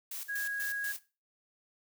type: noise with tremolo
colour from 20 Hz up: blue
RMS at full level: -40 dBFS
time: 0.11-0.99 s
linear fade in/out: 5 ms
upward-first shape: square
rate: 4.1 Hz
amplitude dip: 75%
type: tone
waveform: sine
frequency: 1650 Hz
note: G#6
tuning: 12 cents flat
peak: -33 dBFS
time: 0.28-0.93 s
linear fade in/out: 20 ms
effects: noise-tail reverb RT60 0.3 s tail -17 dB re dry